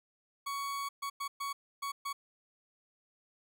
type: tone bursts at uneven times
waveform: 40% pulse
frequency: 1119 Hz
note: C#6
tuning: 16 cents sharp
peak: -34 dBFS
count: 6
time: 0.46-0.89 / 1.02-1.1 / 1.2-1.28 / 1.4-1.53 / 1.82-1.92 / 2.05-2.13 s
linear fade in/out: 10 ms
effects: none